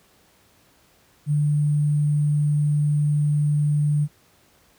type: tone with sample-and-hold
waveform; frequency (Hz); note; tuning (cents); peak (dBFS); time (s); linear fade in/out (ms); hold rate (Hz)
sine; 148; D3; +14; -17; 1.26-4.08; 50; 8820
effects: pink hiss -58 dBFS RMS until 4.78 s + high-pass 60 Hz 12 dB/octave